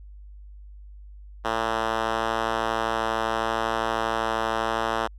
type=tone with band-pass filter; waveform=5% pulse; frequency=112.6 Hz; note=A2; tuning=40 cents sharp; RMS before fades=-26 dBFS; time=1.44-5.08 s; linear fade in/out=20 ms; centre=1100 Hz; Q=0.55; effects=added 50 Hz sine -41 dBFS peak until 5.18 s